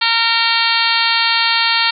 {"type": "harmonic tone with a mistuned harmonic", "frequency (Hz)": 460, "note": "A#4", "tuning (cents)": -23, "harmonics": [2, 3, 4, 5, 6, 7, 8, 9, 10], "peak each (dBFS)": [-21, -21, -21, -21, -21, -21, -21, -21, -21], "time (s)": [0.01, 1.91], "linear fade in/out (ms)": 10, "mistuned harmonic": 10, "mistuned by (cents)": -45, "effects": []}